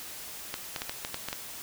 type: clicks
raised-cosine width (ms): 0.2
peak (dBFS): -15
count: 8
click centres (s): 0.541 / 0.762 / 0.819 / 0.895 / 1.049 / 1.144 / 1.286 / 1.329
effects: white hiss -42 dBFS RMS until 1.62 s